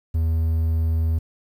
triangle tone, 81 Hz, E2, 30 cents flat, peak -16 dBFS, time 0.14-1.19 s, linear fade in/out 10 ms, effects 9-bit

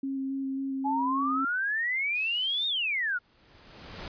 sine tone with vibrato, 269.6 Hz, C#4, 48 cents flat, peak -29 dBFS, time 0.03-1.45 s, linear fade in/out 5 ms, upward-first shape square, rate 3.7 Hz, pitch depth 10 cents each way
sine exponential two-way sweep, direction up then down, 830 to 3729 to 1384 Hz, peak -26 dBFS, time 0.84-3.19 s, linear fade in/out 20 ms, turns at 2.67 s
violet noise, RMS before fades -39 dBFS, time 2.14-2.68 s, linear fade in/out 20 ms
pink noise with exponential growth, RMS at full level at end -38 dBFS, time 2.88-4.08 s, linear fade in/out 2 ms, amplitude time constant 260 ms
effects resampled to 11025 Hz

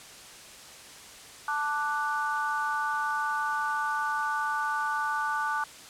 sine chord, D major, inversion second, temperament equal, 880 / 1174.7 / 1480 Hz, A5 / D6 / F#6, 0 / 0 / 0 cents, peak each -31 / -31 / -31 dBFS, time 1.48-5.64 s, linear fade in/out 2 ms, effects white hiss -47 dBFS RMS until 5.89 s + low-pass 9000 Hz 12 dB/octave

